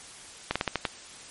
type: slowing click train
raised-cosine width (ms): 0.3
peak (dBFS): -9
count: 6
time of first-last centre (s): 0.51-0.852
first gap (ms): 46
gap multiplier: 1.2
effects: white hiss -46 dBFS RMS until 1.3 s + MP3 48 kbps